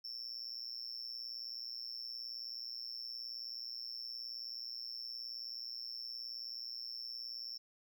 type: tone with amplitude modulation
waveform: triangle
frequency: 5370 Hz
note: E8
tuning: 31 cents sharp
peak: -37 dBFS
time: 0.04-7.58 s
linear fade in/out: 10 ms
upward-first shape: sine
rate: 119 Hz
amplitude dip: 100%
effects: none